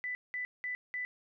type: tone bursts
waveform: sine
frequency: 1991 Hz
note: B6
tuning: 14 cents sharp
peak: -34 dBFS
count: 4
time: 0.04-1.05 s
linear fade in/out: 0 ms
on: 110 ms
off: 190 ms
effects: none